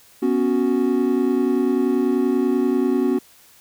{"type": "chord", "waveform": "triangle", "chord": "B suspended second", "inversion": "none", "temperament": "equal", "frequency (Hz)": [246.9, 277.2, 370], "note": ["B3", "C#4", "F#4"], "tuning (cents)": [0, 0, 0], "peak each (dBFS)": -19, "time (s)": [0.22, 3.19], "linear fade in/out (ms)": 10, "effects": ["white hiss -51 dBFS RMS until 3.6 s"]}